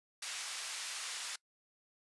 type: band-pass noise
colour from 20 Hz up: white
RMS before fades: -42 dBFS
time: 0.22-1.36 s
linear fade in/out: 5 ms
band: 1100 to 7700 Hz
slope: 12 dB/octave
effects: noise-tail reverb RT60 0.1 s tail -23 dB re dry + resampled to 24000 Hz